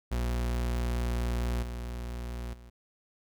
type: tone with level steps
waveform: 40% pulse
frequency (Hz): 59.7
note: A#1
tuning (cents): +42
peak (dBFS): -27 / -34 / -47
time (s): 0.11-2.7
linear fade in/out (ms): 10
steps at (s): 1.62 / 2.53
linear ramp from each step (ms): 10
effects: none